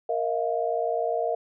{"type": "chord", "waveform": "sine", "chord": "Bb suspended fourth", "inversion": "none", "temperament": "equal with one note detuned", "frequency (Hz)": [466.2, 638.6, 698.5], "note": ["Bb4", "Eb5", "F5"], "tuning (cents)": [0, 45, 0], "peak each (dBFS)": -28, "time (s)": [0.09, 1.35], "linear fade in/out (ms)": 5, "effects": []}